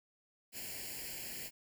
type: noise with comb filter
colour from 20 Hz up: white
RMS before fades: -44 dBFS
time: 0.52-1.51 s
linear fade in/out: 50 ms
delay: 0.41 ms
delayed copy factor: +0.85
effects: none